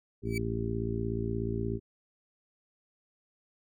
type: harmonic tone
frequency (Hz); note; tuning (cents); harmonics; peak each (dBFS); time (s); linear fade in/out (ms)
56.7; A#1; -47; 1 / 2 / 3 / 4 / 5 / 6 / 7; -38 / -34 / -42 / -37 / -43 / -39 / -36; 0.22-1.8; 50
type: tone with exponential growth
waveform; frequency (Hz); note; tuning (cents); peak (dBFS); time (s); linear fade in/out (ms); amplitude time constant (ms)
40% pulse; 2298; D7; -38; -31; 0.25-0.38; 5; 27
effects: none